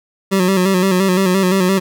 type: tone with vibrato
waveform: 25% pulse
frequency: 187.7 Hz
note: F#3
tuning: 25 cents sharp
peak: -8 dBFS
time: 0.31-1.8 s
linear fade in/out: 20 ms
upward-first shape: square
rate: 5.8 Hz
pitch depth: 54 cents each way
effects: none